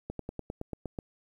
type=slowing click train; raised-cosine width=2 ms; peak=-22 dBFS; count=9; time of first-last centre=0.1-0.988 s; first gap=93 ms; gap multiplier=1.05; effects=10-bit